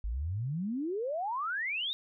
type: exponential sweep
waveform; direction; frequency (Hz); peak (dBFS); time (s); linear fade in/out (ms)
sine; up; 49 to 3797; -31; 0.04-1.93; 0
effects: none